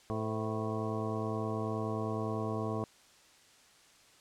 harmonic tone with a mistuned harmonic, 109.6 Hz, A2, 6 cents flat, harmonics 1 / 2 / 3 / 4 / 5 / 6 / 7 / 9 / 10, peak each -37 / -39 / -41 / -39 / -45 / -42 / -46 / -46 / -43 dBFS, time 0.1-2.84 s, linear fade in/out 0 ms, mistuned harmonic 5, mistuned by -89 cents, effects white hiss -61 dBFS RMS until 4.2 s + low-pass 8000 Hz 12 dB/octave

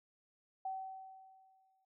sine tone with exponential decay, 763 Hz, G5, 47 cents flat, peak -36 dBFS, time 0.65-1.85 s, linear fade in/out 5 ms, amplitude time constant 260 ms, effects none

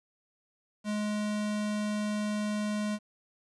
square tone, 210 Hz, G#3, 19 cents sharp, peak -30 dBFS, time 0.84-2.99 s, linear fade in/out 50 ms, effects resampled to 22050 Hz + 10-bit

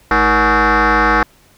sine tone with frequency modulation, 212.2 Hz, G#3, 38 cents sharp, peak -7 dBFS, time 0.11-1.23 s, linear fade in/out 2 ms, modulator 265 Hz, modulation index 6.1, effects tanh soft clip ceiling -8 dBFS + pink hiss -50 dBFS RMS until 1.57 s

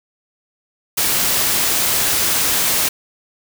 white noise, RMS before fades -17 dBFS, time 0.97-2.89 s, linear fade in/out 10 ms, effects none

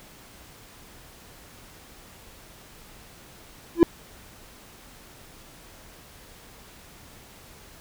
triangle tone with exponential growth, 337.9 Hz, E4, 43 cents sharp, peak -4 dBFS, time 3.75-3.83 s, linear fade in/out 0 ms, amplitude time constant 17 ms, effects pink hiss -49 dBFS RMS until 7.8 s

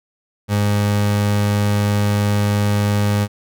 30% pulse tone, 103 Hz, G#2, 14 cents flat, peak -12 dBFS, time 0.48-3.28 s, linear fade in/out 50 ms, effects none

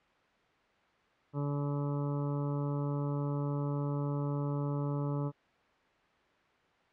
harmonic tone, 143.5 Hz, D3, 40 cents flat, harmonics 1 / 2 / 3 / 4 / 6 / 7 / 8 / 9, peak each -32 / -38 / -42 / -44 / -48 / -49 / -50 / -51 dBFS, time 1.33-5.32 s, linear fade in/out 50 ms, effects white hiss -66 dBFS RMS until 6.92 s + low-pass 2000 Hz 12 dB/octave

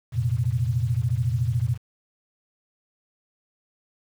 sine chord, F suspended fourth, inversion none, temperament equal with one note detuned, 87.31 / 116.54 / 130.36 Hz, F2 / Bb2 / C3, 0 / 0 / -6 cents, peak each -29 / -23 / -26 dBFS, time 0.12-1.78 s, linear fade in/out 50 ms, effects 8-bit

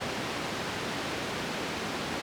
pink band-pass noise, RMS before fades -34 dBFS, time 0-2.22 s, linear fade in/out 20 ms, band 160 to 4500 Hz, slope 12 dB/octave, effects none

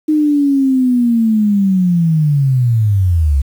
sine linear sweep, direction down, 310 to 65.5 Hz, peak -9 dBFS, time 0.08-3.42 s, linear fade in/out 10 ms, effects 7-bit

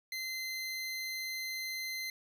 25% pulse tone, 2066 Hz, C7, 22 cents flat, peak -33 dBFS, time 0.12-2.1 s, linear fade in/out 2 ms, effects none

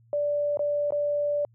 sine tone with dropouts, 584 Hz, D5, 10 cents flat, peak -23 dBFS, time 0.13-1.45 s, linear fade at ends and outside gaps 1 ms, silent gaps 0.572-0.593 / 0.906-0.922 s, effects added 115 Hz sine -56 dBFS peak until 1.54 s

